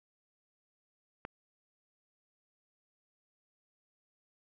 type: click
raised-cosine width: 0.5 ms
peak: -24 dBFS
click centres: 1.251 s
effects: none